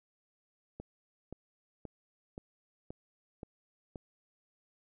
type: click train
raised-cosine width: 2 ms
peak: -29 dBFS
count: 7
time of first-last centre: 0.8-3.958 s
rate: 1.9 Hz
effects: none